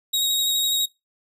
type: tone with vibrato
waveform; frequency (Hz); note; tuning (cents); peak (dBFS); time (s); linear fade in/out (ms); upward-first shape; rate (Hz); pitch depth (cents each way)
sawtooth; 3782; A#7; +24; -17; 0.13-0.86; 10; triangle; 12; 15
effects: noise-tail reverb RT60 0.2 s tail -21 dB re dry